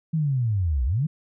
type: linear two-way sweep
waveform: sine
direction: down then up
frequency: 164.81 to 57.4 to 164.81 Hz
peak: -20 dBFS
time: 0.13-1.07 s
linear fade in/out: 10 ms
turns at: 0.85 s
effects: none